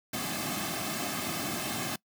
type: noise with comb filter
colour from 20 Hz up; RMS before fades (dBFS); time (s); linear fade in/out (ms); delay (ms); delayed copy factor
pink; -33; 0.13-1.96; 5; 2.1; -0.7
effects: noise-tail reverb RT60 0.1 s tail -23 dB re dry + high-pass 150 Hz 12 dB/octave

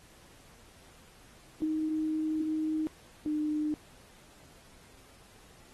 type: tone pair in turn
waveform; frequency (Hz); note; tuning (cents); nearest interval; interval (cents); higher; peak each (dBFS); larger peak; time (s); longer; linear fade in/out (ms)
sine; 312.3 / 303.2; D#4 / D#4; +7 / -45; minor second; 52; first; -28; neither; 1.62-2.87 / 3.26-3.74; first; 0
effects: pink hiss -58 dBFS RMS until 5.73 s + AAC 32 kbps

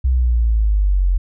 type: exponential sweep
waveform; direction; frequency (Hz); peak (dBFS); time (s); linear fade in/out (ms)
sine; down; 65.5 to 43.72; -12; 0.04-1.18; 10
effects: none

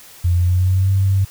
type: tone with pitch glide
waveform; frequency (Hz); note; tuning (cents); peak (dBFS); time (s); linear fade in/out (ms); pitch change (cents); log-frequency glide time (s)
sine; 87.31 to 96.88; F2 to G2; 0 to -20; -12; 0.24-1.25; 10; +180; 0.35-0.92
effects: white hiss -42 dBFS RMS until 1.3 s

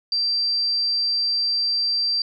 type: tone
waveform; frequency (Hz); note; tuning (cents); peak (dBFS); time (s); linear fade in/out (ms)
sine; 4700; D8; +1; -19; 0.12-2.22; 2
effects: none

